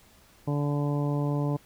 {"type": "harmonic tone", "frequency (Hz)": 144.9, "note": "D3", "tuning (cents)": -23, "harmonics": [1, 2, 3, 4, 5, 6, 7], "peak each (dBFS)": [-26, -31, -36, -37, -43, -41, -42], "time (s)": [0.47, 1.57], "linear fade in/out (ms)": 10, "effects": ["pink hiss -58 dBFS RMS until 1.65 s"]}